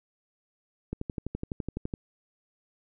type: click train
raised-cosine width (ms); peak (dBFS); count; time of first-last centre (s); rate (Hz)
3; -19; 13; 0.93-1.938; 11.9
effects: none